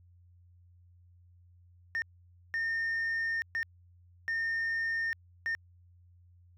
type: tone bursts at uneven times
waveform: sine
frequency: 1822 Hz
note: A#6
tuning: 40 cents flat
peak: -27 dBFS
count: 5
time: 1.95-2.02 / 2.54-3.42 / 3.55-3.63 / 4.28-5.13 / 5.46-5.55 s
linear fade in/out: 0 ms
effects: tanh soft clip ceiling -28 dBFS + added 88 Hz sine -57 dBFS peak until 6.57 s